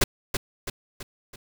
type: noise with echo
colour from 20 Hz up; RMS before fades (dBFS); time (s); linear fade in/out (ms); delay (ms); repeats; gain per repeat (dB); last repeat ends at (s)
pink; -19; 0.01-0.04; 5; 330; 4; -6; 1.36
effects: none